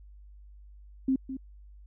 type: tone with echo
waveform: sine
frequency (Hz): 264.3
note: C4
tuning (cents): +18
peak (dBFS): -22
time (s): 1.08-1.16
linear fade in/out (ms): 5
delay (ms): 210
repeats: 1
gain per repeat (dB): -11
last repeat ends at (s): 1.37
effects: added 50 Hz sine -48 dBFS peak until 1.86 s